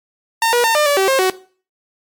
sawtooth tone with pitch steps, 911 / 481.6 / 907 / 600 / 575 / 385.1 / 534 / 373.9 Hz, A#5 / B4 / A#5 / D5 / D5 / G4 / C5 / F#4, -40 / -44 / -48 / +37 / -37 / -31 / +35 / +18 cents, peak -8 dBFS, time 0.42-1.3 s, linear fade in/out 2 ms, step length 110 ms, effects noise-tail reverb RT60 0.4 s tail -17 dB re dry + MP3 96 kbps

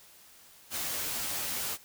white noise with comb filter, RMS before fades -34 dBFS, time 0.7-1.78 s, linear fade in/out 50 ms, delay 13 ms, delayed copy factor +0.6, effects white hiss -56 dBFS RMS until 1.84 s

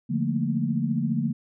sine chord, Bb major seventh, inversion first, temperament just, 145.68 / 174.81 / 218.5 / 233.1 Hz, D3 / F3 / A3 / Bb3, -14 / +2 / -12 / 0 cents, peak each -28 / -30 / -28 / -27 dBFS, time 0.09-1.33 s, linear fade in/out 20 ms, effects none

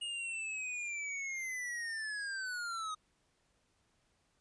square linear sweep, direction down, 2868 to 1244.5 Hz, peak -38 dBFS, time 0.01-2.95 s, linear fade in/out 10 ms, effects pink hiss -75 dBFS RMS until 4.4 s + resampled to 22050 Hz

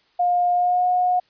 sine tone with pitch glide, 710 to 724.1 Hz, F5 to F#5, +28 to -38 cents, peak -16 dBFS, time 0.19-1.2 s, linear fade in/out 10 ms, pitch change +34 cents, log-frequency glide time 0.53-0.86 s, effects white hiss -61 dBFS RMS until 1.29 s + resampled to 11025 Hz

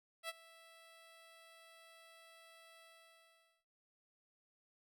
10% pulse tone with ADSR envelope, 659.3 Hz, E5, in tune, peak -31 dBFS, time 0.23-3.65 s, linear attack 59 ms, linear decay 31 ms, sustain -20 dB, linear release 850 ms, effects none

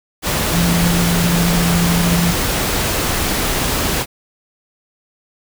sine tone in noise, 171.8 Hz, F3, 28 cents flat, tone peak -14 dBFS, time 0.51-2.35 s, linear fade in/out 50 ms, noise pink, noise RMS -18 dBFS, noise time 0.22-4.06 s, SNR +1 dB, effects none

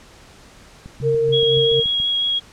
click train, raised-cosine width 5 ms, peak -23 dBFS, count 9, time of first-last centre 0.86-2.001 s, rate 7.01 Hz
sine tone with tremolo, 135.7 Hz, C#3, 36 cents flat, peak -20 dBFS, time 1.01-1.8 s, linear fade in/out 2 ms, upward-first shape triangle, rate 4 Hz, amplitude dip 95%
sine tone, 460 Hz, A#4, 23 cents flat, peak -15 dBFS, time 1.02-1.84 s, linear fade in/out 50 ms
sine tone with vibrato, 3307 Hz, G#7, 8 cents flat, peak -17 dBFS, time 1.32-2.4 s, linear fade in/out 20 ms, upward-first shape triangle, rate 5.6 Hz, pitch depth 11 cents each way
effects pink hiss -46 dBFS RMS until 2.52 s + low-pass 8000 Hz 12 dB/octave

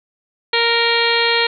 harmonic tone, 466.2 Hz, A#4, in tune, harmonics 1 / 2 / 3 / 4 / 5 / 6 / 7 / 8 / 9, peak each -20 / -22 / -25 / -21 / -21 / -25 / -23 / -25 / -21 dBFS, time 0.53-1.47 s, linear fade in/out 5 ms, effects none

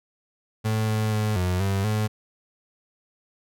35% pulse tone with pitch steps, 109.5 / 108.6 / 107.2 / 90.5 / 97.7 / 107.4 Hz, A2 / A2 / A2 / F#2 / G2 / A2, -8 / -22 / -45 / -38 / -5 / -41 cents, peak -20 dBFS, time 0.64-2.08 s, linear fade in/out 20 ms, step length 240 ms, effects none

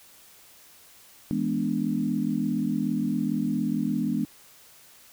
sine chord, E dominant seventh, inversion none, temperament equal with one note detuned, 164.81 / 209.6 / 246.9 / 293.7 Hz, E3 / G#3 / B3 / D4, 0 / +16 / 0 / 0 cents, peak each -32 / -28 / -28 / -30 dBFS, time 1.31-4.25 s, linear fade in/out 0 ms, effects white hiss -53 dBFS RMS until 5.12 s

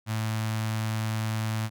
sawtooth tone with notch filter, 110 Hz, A2, in tune, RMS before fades -29 dBFS, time 0.06-1.7 s, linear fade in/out 50 ms, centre 410 Hz, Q 0.77, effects none

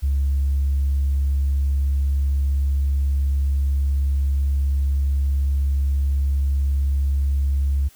triangle tone with tanh clipping, 69.3 Hz, C#2, in tune, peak -17 dBFS, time 0.02-7.89 s, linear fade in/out 20 ms, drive 5 dB, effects white hiss -52 dBFS RMS until 7.95 s

